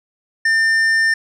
sine tone with hard clipping, 1800 Hz, A6, 39 cents sharp, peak -14 dBFS, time 0.45-1.14 s, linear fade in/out 5 ms, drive 7 dB, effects none

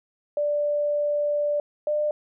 sine tone pair in turn, 587.3 / 598.6 Hz, D5 / D5, 0 / +33 cents, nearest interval unison, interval 33 cents, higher second, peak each -21 / -21 dBFS, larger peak neither, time 0.37-1.6 / 1.87-2.11 s, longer first, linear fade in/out 2 ms, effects none

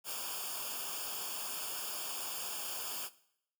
white noise with comb filter, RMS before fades -40 dBFS, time 0.04-3.1 s, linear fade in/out 50 ms, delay 0.5 ms, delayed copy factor -1, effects noise-tail reverb RT60 0.7 s tail -18 dB re dry

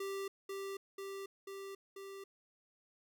square tone with echo, 392 Hz, G4, in tune, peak -39 dBFS, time 0-0.28 s, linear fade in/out 5 ms, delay 490 ms, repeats 4, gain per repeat -2 dB, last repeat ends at 2.24 s, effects none

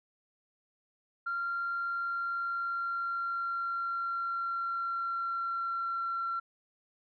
sine tone with pitch glide, 1384 to 1361.8 Hz, F6 to F6, -16 to -44 cents, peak -30 dBFS, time 1.26-6.4 s, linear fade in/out 10 ms, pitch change -28 cents, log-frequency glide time 1.75-6.15 s, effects tanh soft clip ceiling -26 dBFS

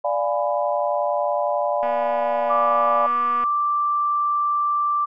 sine chord, D diminished seventh, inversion none, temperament equal with one note detuned, 587.3 / 698.5 / 830.6 / 996.4 Hz, D5 / F5 / Ab5 / Cb6, 0 / 0 / 0 / +15 cents, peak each -22 / -25 / -27 / -27 dBFS, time 0.04-3.07 s, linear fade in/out 10 ms
click train, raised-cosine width 0.5 ms, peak -20 dBFS, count 392, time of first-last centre 1.83-3.439 s, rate 243 Hz
sine tone, 1174.7 Hz, D6, in tune, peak -18 dBFS, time 2.49-5.06 s, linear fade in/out 20 ms
effects none

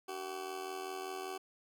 20% pulse tone with amplitude modulation, 379.8 Hz, F#4, 45 cents sharp, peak -32 dBFS, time 0.08-1.38 s, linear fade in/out 10 ms, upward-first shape sine, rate 85.2 Hz, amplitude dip 65%, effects none

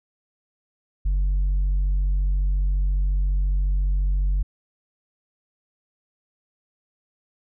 sine tone with tanh clipping, 47.22 Hz, F#1, 36 cents sharp, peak -19 dBFS, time 1.05-4.43 s, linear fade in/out 10 ms, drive 2 dB, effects none

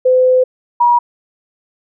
sine tone pair in turn, 510 / 959.4 Hz, C5 / A#5, -44 / +50 cents, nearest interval major seventh, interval 1094 cents, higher second, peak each -7 dBFS, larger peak neither, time 0.05-0.44 / 0.8-0.99 s, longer first, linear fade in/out 10 ms, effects none

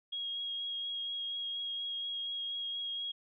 sine tone with vibrato, 3284 Hz, G#7, 20 cents flat, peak -35 dBFS, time 0.12-3.12 s, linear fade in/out 10 ms, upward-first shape sine, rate 4.2 Hz, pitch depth 12 cents each way, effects none

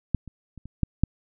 clicks, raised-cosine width 5 ms, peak -9 / -28 / -30 / -27 / -9 / -6 dBFS, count 6, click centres 0.147 / 0.277 / 0.577 / 0.656 / 0.833 / 1.036 s, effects none

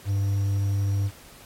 triangle tone with quantisation, 99.5 Hz, G2, 26 cents sharp, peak -19 dBFS, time 0.05-1.11 s, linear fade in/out 50 ms, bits 8, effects pink hiss -48 dBFS RMS until 1.45 s + MP3 64 kbps

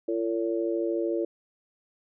harmonic tone, 113.3 Hz, A#2, 49 cents flat, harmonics 3 / 4 / 5, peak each -27 / -31 / -32 dBFS, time 0.08-1.25 s, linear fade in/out 5 ms, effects none

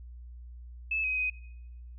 sine tone with pitch steps, 2612 / 2524 / 2508 Hz, E7 / D#7 / D#7, -17 / +24 / +13 cents, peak -27 dBFS, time 0.91-1.3 s, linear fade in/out 5 ms, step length 130 ms, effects noise-tail reverb RT60 1.0 s tail -25 dB re dry + added 60 Hz sine -43 dBFS peak until 1.98 s

